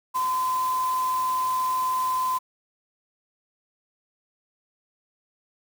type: tone in noise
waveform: sine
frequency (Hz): 1024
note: C6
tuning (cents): -38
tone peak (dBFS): -22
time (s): 0.14-2.39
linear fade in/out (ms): 20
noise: white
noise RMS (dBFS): -39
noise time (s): 0.14-2.39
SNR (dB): +14
effects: none